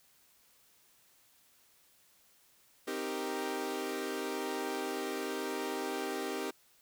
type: chord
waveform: sawtooth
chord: C minor seventh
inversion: none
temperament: equal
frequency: 261.6 / 311.1 / 392 / 466.2 Hz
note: C4 / Eb4 / G4 / Bb4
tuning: 0 / 0 / 0 / 0 cents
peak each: -38 / -37 / -34 / -38 dBFS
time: 2.87-6.51 s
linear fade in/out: 10 ms
effects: white hiss -66 dBFS RMS until 6.81 s